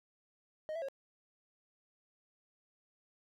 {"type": "tone with pitch steps", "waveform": "triangle", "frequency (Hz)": [621, 662, 544], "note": ["D#5", "E5", "C#5"], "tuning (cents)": [-3, 7, -33], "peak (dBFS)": -35, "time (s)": [0.69, 0.885], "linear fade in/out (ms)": 0, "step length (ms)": 65, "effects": []}